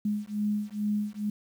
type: beating tone pair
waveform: sine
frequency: 207.7 / 210 Hz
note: G#3 / G#3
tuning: 0 / +19 cents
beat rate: 2.3 Hz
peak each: -30 dBFS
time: 0.05-1.3 s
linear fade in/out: 5 ms
effects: 9-bit